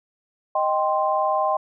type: chord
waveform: sine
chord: C minor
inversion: first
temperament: equal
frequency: 622.3 / 784 / 1046.5 Hz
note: Eb5 / G5 / C6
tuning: 0 / 0 / 0 cents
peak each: -23 dBFS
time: 0.55-1.57 s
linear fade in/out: 5 ms
effects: none